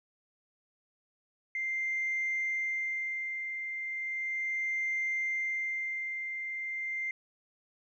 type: tone with tremolo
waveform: sine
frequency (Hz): 2093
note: C7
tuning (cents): 0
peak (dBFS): -28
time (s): 1.55-7.11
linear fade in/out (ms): 2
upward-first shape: sine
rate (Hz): 0.36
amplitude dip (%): 50
effects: tanh soft clip ceiling -25 dBFS